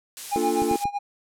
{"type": "noise", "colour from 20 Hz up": "blue", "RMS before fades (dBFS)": -32, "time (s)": [0.17, 0.84], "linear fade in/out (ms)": 0}
{"type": "tone with tremolo", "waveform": "triangle", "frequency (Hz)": 813, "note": "G#5", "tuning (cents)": -37, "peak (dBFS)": -19, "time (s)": [0.31, 0.99], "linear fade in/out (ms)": 20, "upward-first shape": "sine", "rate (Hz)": 7.8, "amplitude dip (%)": 90}
{"type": "chord", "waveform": "triangle", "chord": "Bb major seventh", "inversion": "none", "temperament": "equal", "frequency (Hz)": [233.1, 293.7, 349.2, 440], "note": ["Bb3", "D4", "F4", "A4"], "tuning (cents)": [0, 0, 0, 0], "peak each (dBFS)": [-29, -26, -24, -25], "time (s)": [0.36, 0.76], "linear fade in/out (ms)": 0}
{"type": "clicks", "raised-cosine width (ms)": 3, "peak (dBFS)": -20, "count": 3, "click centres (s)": [0.62, 0.713, 0.855]}
{"effects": ["low-pass 10000 Hz 12 dB/octave"]}